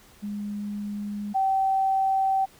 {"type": "tone pair in turn", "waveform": "sine", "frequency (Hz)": [205.8, 771.4], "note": ["G#3", "G5"], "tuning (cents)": [-16, -28], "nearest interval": "octave + major seventh", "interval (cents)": 2288, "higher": "second", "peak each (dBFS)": [-29, -20], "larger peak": "second", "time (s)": [[0.22, 1.34], [1.34, 2.46]], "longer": "neither", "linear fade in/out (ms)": 20, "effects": ["pink hiss -54 dBFS RMS until 2.59 s"]}